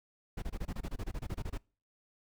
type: noise bursts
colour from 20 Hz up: brown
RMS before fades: -36 dBFS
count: 16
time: 0.37-1.578 s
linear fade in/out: 10 ms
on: 53 ms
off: 24 ms
effects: noise-tail reverb RT60 0.4 s tail -26 dB re dry